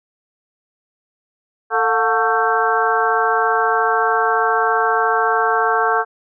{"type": "harmonic tone with a mistuned harmonic", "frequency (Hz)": 223.2, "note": "A3", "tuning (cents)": 25, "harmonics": [2, 3, 4, 5, 6, 7], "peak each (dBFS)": [-21, -21, -21, -21, -21, -21], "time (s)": [1.7, 6.05], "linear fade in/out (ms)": 50, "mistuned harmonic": 3, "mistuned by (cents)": 110, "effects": []}